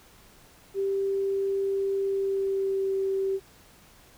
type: tone with pitch glide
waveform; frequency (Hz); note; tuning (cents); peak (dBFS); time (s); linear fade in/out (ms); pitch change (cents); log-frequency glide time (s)
sine; 392 to 387.1; G4 to G4; 0 to -22; -24; 0.74-3.4; 50; -22; 2.06-2.93
effects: pink hiss -55 dBFS RMS until 4.17 s